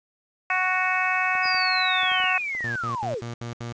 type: harmonic tone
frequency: 370 Hz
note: F#4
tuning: in tune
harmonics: 2 / 3 / 4 / 5 / 6 / 7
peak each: -28 / -28 / -28 / -28 / -28 / -28 dBFS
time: 0.5-2.38 s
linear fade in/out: 2 ms
type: clicks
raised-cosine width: 1 ms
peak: -28 dBFS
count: 10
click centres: 1.353 / 1.456 / 1.546 / 2.033 / 2.117 / 2.202 / 2.241 / 2.55 / 2.607 / 2.895 s
type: linear sweep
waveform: sine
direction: down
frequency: 5040 to 329.6 Hz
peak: -26 dBFS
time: 1.42-3.22 s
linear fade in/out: 50 ms
type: tone bursts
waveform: sawtooth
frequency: 118.2 Hz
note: A#2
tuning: 24 cents sharp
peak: -27 dBFS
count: 6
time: 2.64-3.725 s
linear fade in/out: 0 ms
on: 120 ms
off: 73 ms
effects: resampled to 16000 Hz + 8-bit